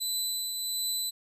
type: tone with tremolo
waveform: 20% pulse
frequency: 4005 Hz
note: B7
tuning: 23 cents sharp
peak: -22 dBFS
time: 0-1.11 s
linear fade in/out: 20 ms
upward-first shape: triangle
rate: 1.4 Hz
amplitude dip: 40%
effects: resampled to 32000 Hz